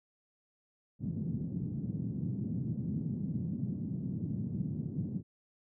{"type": "band-pass noise", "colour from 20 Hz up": "white", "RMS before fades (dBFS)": -36, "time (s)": [0.99, 5.23], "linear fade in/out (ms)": 50, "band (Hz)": [110, 210], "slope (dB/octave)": 24, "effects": []}